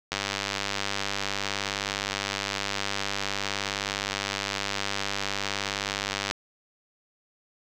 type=click train; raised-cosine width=0.2 ms; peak=-10 dBFS; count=617; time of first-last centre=0.12-6.311 s; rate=99.5 Hz; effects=none